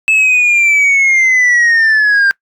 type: linear sweep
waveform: sine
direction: down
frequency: 2618 to 1579 Hz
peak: -4 dBFS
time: 0.08-2.31 s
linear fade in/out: 0 ms
effects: noise-tail reverb RT60 0.1 s tail -24 dB re dry + tanh soft clip ceiling -6 dBFS